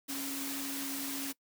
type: tone in noise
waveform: sine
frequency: 275.4 Hz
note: C#4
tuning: 11 cents flat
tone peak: -39 dBFS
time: 0.08-1.33 s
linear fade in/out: 20 ms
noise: white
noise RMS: -39 dBFS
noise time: 0.08-1.33 s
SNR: -3 dB
effects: noise-tail reverb RT60 0.1 s tail -22 dB re dry + high-pass 150 Hz 12 dB/octave